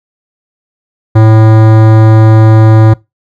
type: tone with hard clipping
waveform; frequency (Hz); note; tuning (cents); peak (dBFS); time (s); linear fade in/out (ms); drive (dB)
sine; 110; A2; 0; -3; 1.15-2.94; 10; 18
effects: noise-tail reverb RT60 0.2 s tail -22 dB re dry